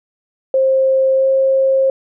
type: tone with pitch glide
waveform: sine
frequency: 530 to 534.3 Hz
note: C5 to C5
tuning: +22 to +36 cents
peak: -10 dBFS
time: 0.54-1.9 s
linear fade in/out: 2 ms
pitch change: +14 cents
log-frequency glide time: 1.15-1.27 s
effects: none